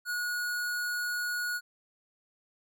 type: tone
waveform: square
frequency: 1453 Hz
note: F#6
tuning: 32 cents flat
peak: -31 dBFS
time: 0.05-1.61 s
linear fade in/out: 50 ms
effects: none